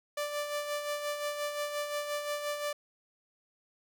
sawtooth tone with tremolo, 587.3 Hz, D5, in tune, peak -27 dBFS, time 0.17-2.73 s, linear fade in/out 5 ms, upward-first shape sine, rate 5.7 Hz, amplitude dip 50%, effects none

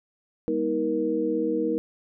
sine tone cluster, 201 / 241.2 / 317.9 / 471.9 Hz, G3 / B3 / D#4 / A#4, +44 / -41 / +37 / +21 cents, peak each -34 / -32 / -26 / -26 dBFS, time 0.48-1.78 s, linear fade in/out 0 ms, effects none

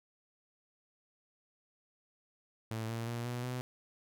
sawtooth tone with pitch steps, 111.7 / 114.97 / 118.34 / 121.81 / 125.38 Hz, A2 / A#2 / A#2 / B2 / B2, +27 / -23 / +27 / -23 / +27 cents, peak -32 dBFS, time 2.71-3.61 s, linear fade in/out 0 ms, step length 180 ms, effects none

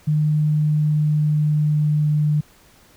sine tone with pitch glide, 151.9 to 150.33 Hz, D#3 to D3, -41 to +41 cents, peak -15 dBFS, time 0.07-2.41 s, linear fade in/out 10 ms, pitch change -18 cents, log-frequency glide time 0.31-2.16 s, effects pink hiss -52 dBFS RMS until 2.96 s

